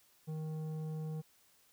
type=tone with tanh clipping; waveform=sine; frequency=156.5 Hz; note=D#3; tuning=10 cents sharp; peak=-39 dBFS; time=0.27-1.22 s; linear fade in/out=20 ms; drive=10 dB; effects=white hiss -68 dBFS RMS until 1.72 s